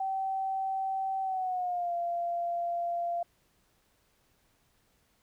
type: tone with pitch glide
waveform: sine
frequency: 770 to 690 Hz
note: G5 to F5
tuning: -31 to -21 cents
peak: -29 dBFS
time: 0-3.23 s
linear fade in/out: 5 ms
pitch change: -190 cents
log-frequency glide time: 1.22-1.94 s
effects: pink hiss -70 dBFS RMS until 5.22 s